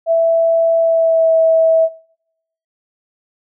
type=tone with pitch glide; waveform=sine; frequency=661 to 649.6 Hz; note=E5 to E5; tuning=+5 to -26 cents; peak=-9 dBFS; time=0.06-1.89 s; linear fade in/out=50 ms; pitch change=-31 cents; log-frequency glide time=0.79-1.33 s; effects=noise-tail reverb RT60 0.8 s tail -24 dB re dry